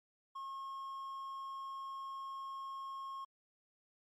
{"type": "tone", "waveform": "triangle", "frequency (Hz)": 1082, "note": "C#6", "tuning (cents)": -42, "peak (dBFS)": -40, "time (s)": [0.35, 3.25], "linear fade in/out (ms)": 10, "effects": ["MP3 64 kbps"]}